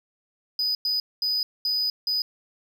triangle tone bursts at uneven times, 4978 Hz, D#8, in tune, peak -21 dBFS, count 5, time 0.59-0.75 / 0.85-1 / 1.22-1.43 / 1.65-1.9 / 2.07-2.22 s, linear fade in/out 2 ms, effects none

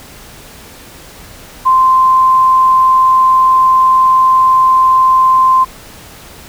sine tone, 1041 Hz, C6, 9 cents flat, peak -5 dBFS, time 1.65-5.65 s, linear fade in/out 20 ms, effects pink hiss -35 dBFS RMS until 6.48 s

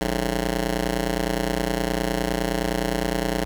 10% pulse ring-modulated tone, 121.5 Hz, B2, 28 cents flat, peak -11 dBFS, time 0.01-3.45 s, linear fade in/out 0 ms, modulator 75.6 Hz, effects none

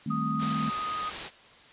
sine chord, A half-diminished seventh, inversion second, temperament equal, 155.56 / 196 / 220 / 261.6 Hz, Eb3 / G3 / A3 / C4, 0 / 0 / 0 / 0 cents, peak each -33 / -36 / -31 / -36 dBFS, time 0.06-0.7 s, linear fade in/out 5 ms
sine tone, 1244.5 Hz, D#6, in tune, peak -30 dBFS, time 0.1-1.1 s, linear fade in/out 10 ms
white noise, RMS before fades -34 dBFS, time 0.38-1.31 s, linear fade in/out 50 ms
effects white hiss -53 dBFS RMS until 1.72 s + resampled to 8000 Hz

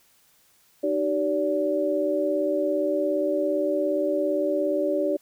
sine tone cluster, 305.4 / 382.8 / 576 Hz, D#4 / G4 / D5, -32 / -41 / -34 cents, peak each -27 / -27 / -24 dBFS, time 0.83-5.17 s, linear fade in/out 10 ms, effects white hiss -61 dBFS RMS until 5.21 s

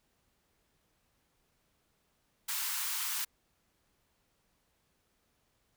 white high-pass noise, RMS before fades -35 dBFS, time 2.48-3.25 s, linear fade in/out 10 ms, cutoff 860 Hz, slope 96 dB/octave, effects pink hiss -75 dBFS RMS until 5.76 s

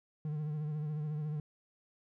triangle tone with vibrato, 151.4 Hz, D#3, 47 cents flat, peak -32 dBFS, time 0.25-1.4 s, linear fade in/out 2 ms, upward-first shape triangle, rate 14 Hz, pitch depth 56 cents each way, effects none

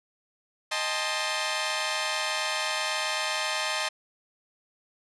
10% pulse chord, A half-diminished seventh, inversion second, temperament equal with one note detuned, 622.3 / 799.5 / 880 / 1046.5 Hz, Eb5 / G5 / A5 / C6, 0 / +34 / 0 / 0 cents, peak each -23 / -27 / -24 / -24 dBFS, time 0.71-3.89 s, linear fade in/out 10 ms, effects resampled to 24000 Hz

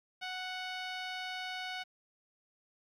10% pulse tone, 740 Hz, F#5, in tune, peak -29 dBFS, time 0.21-1.84 s, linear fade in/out 20 ms, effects low-pass 5000 Hz 12 dB/octave + 11-bit

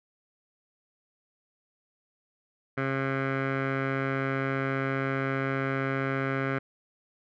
15% pulse tone with low-pass filter, 135.1 Hz, C#3, 44 cents flat, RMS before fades -29 dBFS, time 2.77-6.59 s, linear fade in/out 10 ms, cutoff 1800 Hz, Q 4.9, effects none

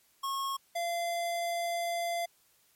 square tone pair in turn, 1090 / 686.7 Hz, C#6 / F5, -29 / -29 cents, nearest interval minor sixth, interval 800 cents, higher first, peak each -32 / -31 dBFS, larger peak second, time 0.23-0.57 / 0.75-2.26 s, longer second, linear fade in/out 10 ms, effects white hiss -67 dBFS RMS until 2.75 s + MP3 64 kbps

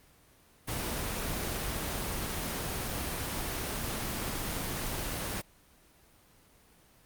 pink noise, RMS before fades -34 dBFS, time 0.67-5.42 s, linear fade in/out 20 ms, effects pink hiss -61 dBFS RMS until 7.05 s + Opus 24 kbps

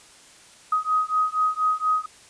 sine beating tone pair, 1255 / 1259.2 Hz, D#6 / D#6, +15 / +20 cents, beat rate 4.2 Hz, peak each -23 dBFS, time 0.72-2.06 s, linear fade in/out 5 ms, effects white hiss -50 dBFS RMS until 2.29 s + resampled to 22050 Hz

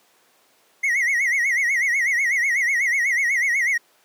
triangle tone with vibrato, 2036 Hz, C7, 48 cents flat, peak -16 dBFS, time 0.83-3.78 s, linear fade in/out 10 ms, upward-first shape sine, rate 8.1 Hz, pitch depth 150 cents each way, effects pink hiss -58 dBFS RMS until 4.04 s + high-pass 400 Hz 12 dB/octave

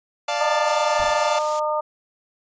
sawtooth chord, D minor, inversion none, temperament equal, 587.3 / 698.5 / 880 Hz, D5 / F5 / A5, 0 / 0 / 0 cents, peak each -22 dBFS, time 0.28-1.39 s, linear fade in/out 5 ms
harmonic tone, 303.7 Hz, D#4, 42 cents flat, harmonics 2 / 3 / 4, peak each -23 / -25 / -26 dBFS, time 0.4-1.81 s, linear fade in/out 10 ms
blue noise, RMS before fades -30 dBFS, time 0.67-1.6 s, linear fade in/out 10 ms
brown noise with exponential decay, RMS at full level -33 dBFS, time 0.99-1.39 s, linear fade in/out 5 ms, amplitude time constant 85 ms
effects resampled to 16000 Hz

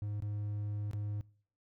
triangle tone with dropouts, 103.83 Hz, G#2, in tune, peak -33 dBFS, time 0.02-1.21 s, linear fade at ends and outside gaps 0 ms, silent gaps 0.203-0.223 / 0.912-0.933 s, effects noise-tail reverb RT60 0.5 s tail -22 dB re dry

